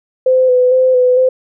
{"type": "tone with vibrato", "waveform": "sine", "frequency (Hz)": 508, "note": "B4", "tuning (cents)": 49, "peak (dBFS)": -7, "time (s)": [0.26, 1.29], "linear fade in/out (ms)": 5, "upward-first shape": "square", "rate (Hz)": 2.2, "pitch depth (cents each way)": 23, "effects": []}